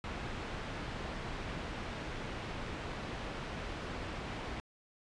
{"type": "low-pass noise", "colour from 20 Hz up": "pink", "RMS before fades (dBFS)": -41, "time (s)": [0.04, 4.6], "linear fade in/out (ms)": 0, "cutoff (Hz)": 3000, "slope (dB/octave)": 12, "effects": ["resampled to 22050 Hz"]}